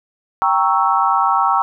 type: chord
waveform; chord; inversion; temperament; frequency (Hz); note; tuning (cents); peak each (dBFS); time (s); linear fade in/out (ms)
sine; G diminished seventh; none; equal; 784 / 932.3 / 1108.7 / 1318.5; G5 / Bb5 / Db6 / Fb6; 0 / 0 / 0 / 0; -18; 0.42-1.62; 0
effects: none